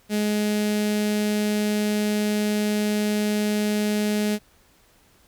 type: tone with notch filter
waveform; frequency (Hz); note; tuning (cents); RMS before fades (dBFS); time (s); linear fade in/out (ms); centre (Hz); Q
sawtooth; 210; G#3; +19; -23; 0.09-4.39; 50; 1100; 1
effects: pink hiss -58 dBFS RMS until 5.27 s